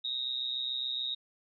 sine tone with amplitude modulation, 3749 Hz, A#7, 9 cents sharp, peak -28 dBFS, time 0.04-1.15 s, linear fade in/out 10 ms, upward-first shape sine, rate 127 Hz, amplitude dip 80%, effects none

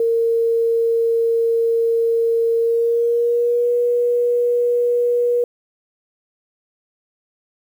sine tone with pitch glide, 460.2 to 482.2 Hz, A#4 to B4, -22 to -41 cents, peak -14 dBFS, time 0-5.44 s, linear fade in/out 2 ms, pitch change +81 cents, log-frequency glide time 2.58-3.71 s, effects 8-bit

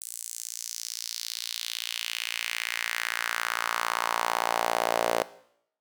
sawtooth tone with high-pass filter sweep, 57.7 Hz, A#1, 17 cents flat, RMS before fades -31 dBFS, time 0.01-5.23 s, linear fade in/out 5 ms, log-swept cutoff 8600 to 560 Hz, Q 2.3, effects noise-tail reverb RT60 0.7 s tail -17 dB re dry

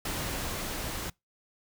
pink noise with level ramp, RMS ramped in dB -33 to -36 dBFS, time 0.05-1.1 s, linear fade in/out 5 ms, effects noise-tail reverb RT60 0.2 s tail -25 dB re dry

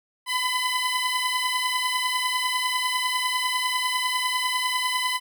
15% pulse beating tone pair, 1003 / 1013 Hz, B5 / B5, +26 / +44 cents, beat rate 10 Hz, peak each -19 / -20 dBFS, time 0.26-5.2 s, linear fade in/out 50 ms, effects none

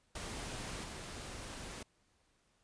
pink noise with level steps, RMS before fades -43 / -46 dBFS, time 0.15-1.83 s, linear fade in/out 5 ms, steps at 0.83 s, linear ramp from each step 20 ms, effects pink hiss -74 dBFS RMS until 2.63 s + resampled to 22050 Hz

